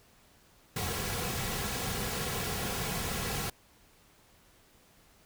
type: noise with comb filter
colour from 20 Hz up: pink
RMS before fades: -34 dBFS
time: 0.76-3.5 s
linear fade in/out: 5 ms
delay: 3.3 ms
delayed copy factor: -0.55
effects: pink hiss -62 dBFS RMS until 5.25 s